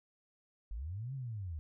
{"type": "linear two-way sweep", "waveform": "sine", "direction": "up then down", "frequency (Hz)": [44.45, 138.59, 73.1], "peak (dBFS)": -38, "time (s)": [0.71, 1.59], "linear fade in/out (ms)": 0, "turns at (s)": 1.14, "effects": []}